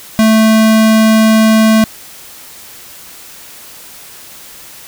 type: tone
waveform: square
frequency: 220 Hz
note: A3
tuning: in tune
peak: -6 dBFS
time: 0.19-1.84 s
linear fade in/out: 0 ms
effects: white hiss -34 dBFS RMS until 4.87 s